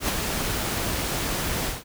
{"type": "noise with ADSR envelope", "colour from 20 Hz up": "pink", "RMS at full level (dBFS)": -23, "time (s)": [0, 1.84], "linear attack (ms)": 82, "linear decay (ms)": 23, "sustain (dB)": -4, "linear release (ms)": 180, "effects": []}